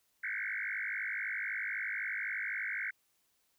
sine tone with frequency modulation, 1864.7 Hz, A#6, in tune, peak -34 dBFS, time 0.23-2.91 s, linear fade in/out 10 ms, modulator 51.9 Hz, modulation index 7.1, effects white hiss -75 dBFS RMS until 3.58 s

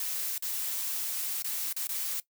blue noise with dropouts, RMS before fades -33 dBFS, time 0-2.2 s, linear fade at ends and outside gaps 2 ms, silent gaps 0.38-0.423 / 1.423-1.444 / 1.728-1.764 / 1.871-1.891 s, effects noise-tail reverb RT60 0.1 s tail -18 dB re dry

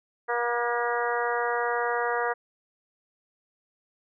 harmonic tone with a mistuned harmonic, 239.1 Hz, A#3, 44 cents sharp, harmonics 2 / 3 / 4 / 5 / 6 / 7 / 8, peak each -29 / -31 / -32 / -33 / -34 / -34 / -35 dBFS, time 0.28-2.34 s, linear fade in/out 20 ms, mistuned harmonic 7, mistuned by -26 cents, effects none

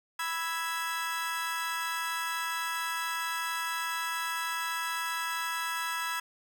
30% pulse chord, E major, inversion second, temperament equal, 987.8 / 1318.5 / 1661.2 Hz, B5 / E6 / G#6, 0 / 0 / 0 cents, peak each -33 dBFS, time 0.19-6.2 s, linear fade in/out 5 ms, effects none

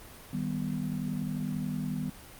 sine chord, Eb augmented, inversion none, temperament equal, 155.56 / 196 / 246.9 Hz, Eb3 / G3 / B3, 0 / 0 / 0 cents, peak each -34 dBFS, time 0.33-2.1 s, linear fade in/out 5 ms, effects pink hiss -49 dBFS RMS until 2.39 s + Opus 32 kbps

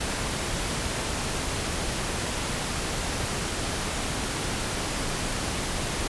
pink noise, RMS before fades -29 dBFS, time 0-6.08 s, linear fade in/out 10 ms, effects resampled to 24000 Hz

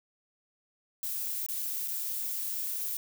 violet noise with dropouts, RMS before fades -34 dBFS, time 1.03-2.97 s, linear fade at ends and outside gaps 1 ms, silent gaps 1.463-1.486 / 1.876-1.881 s, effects none

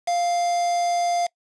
triangle tone with quantisation, 698.5 Hz, F5, in tune, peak -18 dBFS, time 0.07-1.27 s, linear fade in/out 10 ms, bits 5, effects noise-tail reverb RT60 0.1 s tail -24 dB re dry + resampled to 22050 Hz

